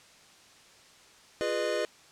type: chord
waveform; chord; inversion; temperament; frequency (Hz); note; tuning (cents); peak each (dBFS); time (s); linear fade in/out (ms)
square; F half-diminished seventh; none; equal with one note detuned; 349.2 / 415.3 / 493.9 / 609.4; F4 / Ab4 / Cb5 / Eb5; 0 / 0 / 0 / -36; -37 / -35 / -34 / -32; 1.41-1.85; 0
effects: white hiss -56 dBFS RMS until 2.11 s + low-pass 7000 Hz 12 dB/octave